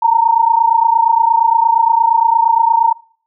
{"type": "tone pair together", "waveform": "sine", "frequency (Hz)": [903.7, 932.3], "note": ["A5", "A#5"], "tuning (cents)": [46, 0], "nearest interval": "minor second", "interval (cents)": 54, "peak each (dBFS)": [-11, -11], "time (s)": [0.02, 2.93], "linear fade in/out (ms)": 10, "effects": ["noise-tail reverb RT60 0.5 s tail -23 dB re dry"]}